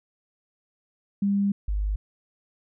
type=tone pair in turn; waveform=sine; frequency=200.1 / 50.84 Hz; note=G3 / G#1; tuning=+36 / -36 cents; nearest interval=2 octaves; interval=2372 cents; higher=first; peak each=-20 / -23 dBFS; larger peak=first; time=1.22-1.52 / 1.68-1.96 s; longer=first; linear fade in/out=5 ms; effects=none